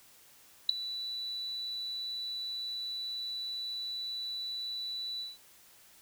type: tone with ADSR envelope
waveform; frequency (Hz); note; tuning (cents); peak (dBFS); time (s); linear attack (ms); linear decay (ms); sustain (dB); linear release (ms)
sine; 3961; B7; +4; -15; 0.69-5.38; 5; 3; -20; 180
effects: white hiss -59 dBFS RMS until 6.01 s